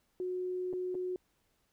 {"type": "tone with dropouts", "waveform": "sine", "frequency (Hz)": 365.1, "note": "F#4", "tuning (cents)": -23, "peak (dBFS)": -33, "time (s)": [0.2, 1.16], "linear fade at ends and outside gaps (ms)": 1, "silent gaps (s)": [[0.729, 0.735], [0.945, 0.951]], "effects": ["pink hiss -75 dBFS RMS until 1.72 s"]}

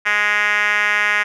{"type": "tone with band-pass filter", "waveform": "5% pulse", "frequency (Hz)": 207.7, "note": "G#3", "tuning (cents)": 0, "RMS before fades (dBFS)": -17, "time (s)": [0.05, 1.24], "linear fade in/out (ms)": 20, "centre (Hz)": 1900, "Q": 2.6, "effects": []}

